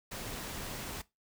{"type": "noise", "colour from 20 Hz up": "pink", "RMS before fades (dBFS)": -41, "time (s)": [0.11, 1.02], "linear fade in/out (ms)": 10, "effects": ["noise-tail reverb RT60 0.2 s tail -19 dB re dry"]}